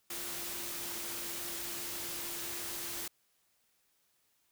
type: tone in noise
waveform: sine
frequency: 344.2 Hz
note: F4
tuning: 25 cents flat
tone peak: -51 dBFS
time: 0.1-3.08 s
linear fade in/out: 5 ms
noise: white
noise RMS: -40 dBFS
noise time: 0.1-3.08 s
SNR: -14 dB
effects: white hiss -74 dBFS RMS until 4.51 s